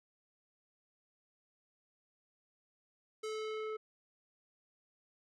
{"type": "tone with low-pass filter sweep", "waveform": "square", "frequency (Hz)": 434.1, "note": "A4", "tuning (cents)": -23, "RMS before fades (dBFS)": -40, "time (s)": [3.23, 3.77], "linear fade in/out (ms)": 10, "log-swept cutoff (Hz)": [8200, 1500], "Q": 1.1, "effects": []}